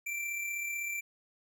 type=tone with amplitude modulation; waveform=square; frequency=2349 Hz; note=D7; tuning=in tune; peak=-33 dBFS; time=0.06-1.01 s; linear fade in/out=10 ms; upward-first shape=sine; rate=35.9 Hz; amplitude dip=35%; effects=none